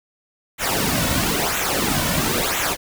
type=noise with flanger; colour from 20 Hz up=pink; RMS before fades=-21 dBFS; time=0.58-2.77 s; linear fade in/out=50 ms; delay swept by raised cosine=0.2 to 2.5 ms; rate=1 Hz; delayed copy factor=-0.7; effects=none